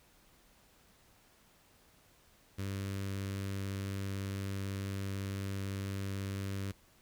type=tone with notch filter; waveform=sawtooth; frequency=98 Hz; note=G2; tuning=in tune; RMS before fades=-38 dBFS; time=2.58-6.72 s; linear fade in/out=10 ms; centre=790 Hz; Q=1.1; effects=pink hiss -65 dBFS RMS until 7.01 s